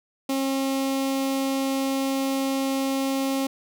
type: tone with notch filter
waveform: sawtooth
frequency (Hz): 269.9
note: C#4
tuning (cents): -46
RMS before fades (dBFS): -25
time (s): 0.29-3.47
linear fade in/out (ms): 5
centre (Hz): 1600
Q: 1.7
effects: none